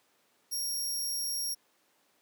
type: tone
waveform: 20% pulse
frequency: 5588 Hz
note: F8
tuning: in tune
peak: -26 dBFS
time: 0.51-1.55 s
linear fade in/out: 20 ms
effects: pink hiss -69 dBFS RMS until 2.21 s + high-pass 300 Hz 12 dB/octave